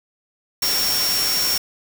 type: tone in noise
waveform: sine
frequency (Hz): 5510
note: F8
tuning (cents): -24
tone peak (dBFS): -20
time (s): 0.62-1.58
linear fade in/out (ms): 5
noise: white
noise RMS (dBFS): -23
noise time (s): 0.62-1.58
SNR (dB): 0
effects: none